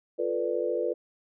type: chord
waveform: sine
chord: B half-diminished seventh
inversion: second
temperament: equal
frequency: 349.2 / 440 / 493.9 / 587.3 Hz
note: F4 / A4 / B4 / D5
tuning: 0 / 0 / 0 / 0 cents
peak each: -32 / -32 / -29 / -33 dBFS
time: 0.18-0.94 s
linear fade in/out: 20 ms
effects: none